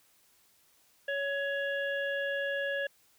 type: harmonic tone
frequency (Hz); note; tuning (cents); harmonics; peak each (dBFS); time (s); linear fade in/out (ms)
559; C#5; +14; 1 / 3 / 5 / 6; -33 / -33 / -43 / -49; 1.08-2.87; 5
effects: white hiss -66 dBFS RMS until 3.18 s